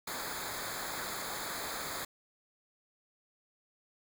pink noise with comb filter, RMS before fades -39 dBFS, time 0.07-2.05 s, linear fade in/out 5 ms, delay 0.35 ms, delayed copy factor -0.85, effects none

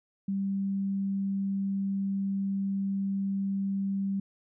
sine tone, 196 Hz, G3, in tune, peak -27 dBFS, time 0.28-4.2 s, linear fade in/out 5 ms, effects none

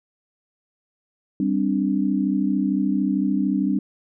sine chord, G suspended fourth, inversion none, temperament equal with one note detuned, 196 / 260.3 / 293.7 Hz, G3 / C4 / D4, 0 / -9 / 0 cents, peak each -22 / -24 / -23 dBFS, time 1.4-3.79 s, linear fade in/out 2 ms, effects none

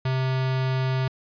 square tone with notch filter, 130.81 Hz, C3, in tune, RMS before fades -24 dBFS, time 0.05-1.08 s, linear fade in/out 5 ms, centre 280 Hz, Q 1.1, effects resampled to 11025 Hz

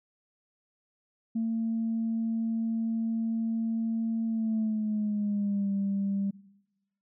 sine tone with pitch glide, 226.1 to 197.97 Hz, A3 to G3, +47 to +17 cents, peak -25 dBFS, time 1.35-6.31 s, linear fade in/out 10 ms, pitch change -230 cents, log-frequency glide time 4.26-5.72 s, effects noise-tail reverb RT60 1.0 s tail -22 dB re dry + tanh soft clip ceiling -22 dBFS

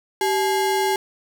square ring-modulated tone, 621 Hz, D#5, 3 cents flat, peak -16 dBFS, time 0.21-0.96 s, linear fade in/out 2 ms, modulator 235 Hz, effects none

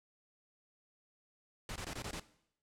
pink noise bursts, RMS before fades -42 dBFS, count 6, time 1.69-2.198 s, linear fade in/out 2 ms, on 68 ms, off 20 ms, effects noise-tail reverb RT60 0.7 s tail -17 dB re dry + low-pass 9000 Hz 12 dB/octave

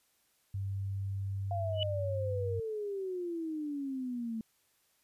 sine tone, 98 Hz, G2, in tune, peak -33 dBFS, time 0.54-2.6 s, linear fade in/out 5 ms
sine exponential sweep, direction down, 702 to 220 Hz, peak -34 dBFS, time 1.51-4.41 s, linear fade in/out 2 ms
sine tone with exponential growth, 2960 Hz, F#7, in tune, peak -27 dBFS, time 1.73-1.83 s, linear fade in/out 1 ms, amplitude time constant 20 ms
effects white hiss -72 dBFS RMS until 5.03 s + resampled to 32000 Hz

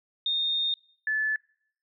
sine tone pair in turn, 3669 / 1735.6 Hz, A#7 / A6, -28 / -24 cents, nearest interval octave + minor second, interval 1296 cents, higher first, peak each -24 dBFS, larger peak neither, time 0.26-0.74 / 1.07-1.36 s, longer first, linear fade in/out 2 ms, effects noise-tail reverb RT60 0.7 s tail -25 dB re dry

